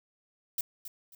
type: noise with echo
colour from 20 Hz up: violet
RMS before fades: -31 dBFS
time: 0.58-0.61 s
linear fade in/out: 2 ms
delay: 270 ms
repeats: 2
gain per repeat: -11 dB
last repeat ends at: 1.15 s
effects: none